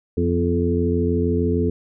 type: harmonic tone with a mistuned harmonic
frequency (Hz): 86.5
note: F2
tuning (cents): -16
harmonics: 1 / 2 / 3 / 4 / 5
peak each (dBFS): -22 / -25 / -23 / -26 / -23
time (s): 0.17-1.7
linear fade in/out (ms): 5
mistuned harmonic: 3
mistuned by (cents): -44
effects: none